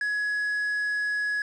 triangle tone, 1681 Hz, G#6, 20 cents sharp, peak -23 dBFS, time 0.01-1.42 s, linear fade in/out 2 ms, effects resampled to 22050 Hz + 9-bit

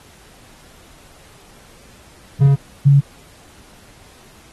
triangle / sine tone pair in turn, 138.9 / 140.35 Hz, C#3 / C#3, +4 / +22 cents, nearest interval unison, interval 18 cents, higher second, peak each -7 dBFS, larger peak neither, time 2.4-2.56 / 2.85-3.01 s, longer neither, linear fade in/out 20 ms, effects pink hiss -47 dBFS RMS until 4.52 s + AAC 32 kbps

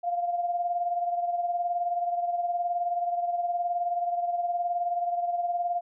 sine beating tone pair, 698 / 717 Hz, F5 / F5, -1 / +45 cents, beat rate 19 Hz, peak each -26 / -34 dBFS, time 0.03-5.81 s, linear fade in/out 20 ms, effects none

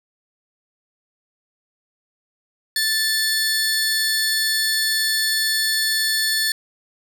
sawtooth tone pair together, 1760 / 4389 Hz, A6 / C#8, 0 / -18 cents, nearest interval octave + major third, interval 1582 cents, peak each -18 dBFS, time 2.76-6.52 s, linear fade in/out 2 ms, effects none

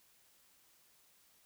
silence, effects white hiss -68 dBFS RMS until 1.45 s

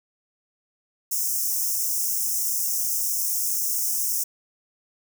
white high-pass noise, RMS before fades -25 dBFS, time 1.11-4.24 s, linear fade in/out 10 ms, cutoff 5300 Hz, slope 96 dB/octave, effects none

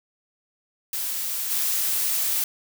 blue noise with level steps, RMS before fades -28 / -24 dBFS, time 0.93-2.44 s, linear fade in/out 2 ms, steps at 1.5 s, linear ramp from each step 20 ms, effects none

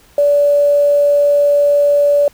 sine tone with quantisation, 577 Hz, D5, 31 cents flat, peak -8 dBFS, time 0.18-2.28 s, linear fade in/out 2 ms, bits 6, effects pink hiss -48 dBFS RMS until 2.33 s

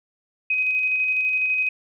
sine tone with tremolo, 2519 Hz, D#7, 21 cents sharp, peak -18 dBFS, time 0.5-1.69 s, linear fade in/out 5 ms, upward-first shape square, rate 12 Hz, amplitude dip 25%, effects none

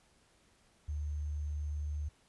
sine tone with sample-and-hold, 74.3 Hz, D2, 21 cents sharp, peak -34 dBFS, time 0.88-2.09 s, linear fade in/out 10 ms, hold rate 6300 Hz, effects pink hiss -68 dBFS RMS until 2.28 s + resampled to 24000 Hz

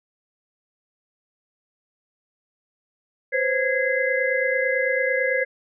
sine tone cluster, 507 / 536 / 1656 / 2053 Hz, B4 / C5 / G#6 / C7, +45 / +42 / -5 / -33 cents, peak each -25 dBFS, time 3.32-5.45 s, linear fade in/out 20 ms, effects none

